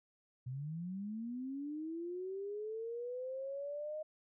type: linear sweep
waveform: sine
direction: up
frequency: 121.8 to 622.3 Hz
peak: -39 dBFS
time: 0.46-4.03 s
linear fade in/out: 10 ms
effects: none